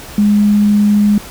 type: tone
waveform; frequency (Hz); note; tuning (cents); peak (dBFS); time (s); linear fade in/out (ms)
sine; 207.1; G#3; -5; -7; 0.18-1.18; 2
effects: pink hiss -32 dBFS RMS until 1.3 s